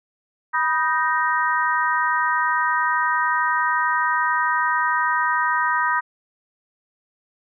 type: harmonic tone with a mistuned harmonic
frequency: 311.1 Hz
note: D#4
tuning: in tune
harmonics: 3 / 4 / 5 / 6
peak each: -22 / -23 / -24 / -25 dBFS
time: 0.53-6.01 s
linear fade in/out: 20 ms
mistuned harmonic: 3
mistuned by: +77 cents
effects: none